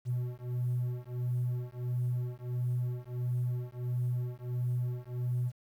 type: beating tone pair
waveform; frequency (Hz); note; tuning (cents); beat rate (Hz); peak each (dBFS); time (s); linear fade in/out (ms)
triangle; 122.7 / 124.2; B2 / B2; -11 / +10; 1.5; -31; 0.05-5.52; 50
effects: tanh soft clip ceiling -24 dBFS + 10-bit